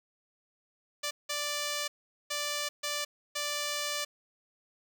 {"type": "tone bursts at uneven times", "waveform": "5% pulse", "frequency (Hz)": 587.3, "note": "D5", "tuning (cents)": 0, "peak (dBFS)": -20, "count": 5, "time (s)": [[1.03, 1.11], [1.29, 1.88], [2.3, 2.69], [2.83, 3.05], [3.35, 4.05]], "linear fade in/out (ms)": 10, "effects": []}